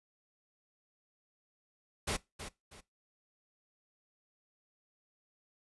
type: noise with echo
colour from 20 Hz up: pink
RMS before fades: -34 dBFS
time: 2.07-2.17 s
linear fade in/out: 10 ms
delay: 320 ms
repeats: 2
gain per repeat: -10 dB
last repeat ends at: 2.81 s
effects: noise-tail reverb RT60 0.2 s tail -20 dB re dry + resampled to 24000 Hz